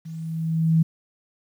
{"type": "tone with level ramp", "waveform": "sine", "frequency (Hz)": 162, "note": "E3", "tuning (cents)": -30, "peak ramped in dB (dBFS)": [-33, -13], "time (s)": [0.05, 0.83], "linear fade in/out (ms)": 10, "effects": ["9-bit"]}